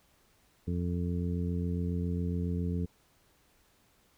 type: harmonic tone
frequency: 87.31 Hz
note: F2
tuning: in tune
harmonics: 1 / 2 / 3 / 4 / 5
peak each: -32 / -33 / -39 / -47 / -42 dBFS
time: 0.67-2.86 s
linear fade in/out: 10 ms
effects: pink hiss -67 dBFS RMS until 4.17 s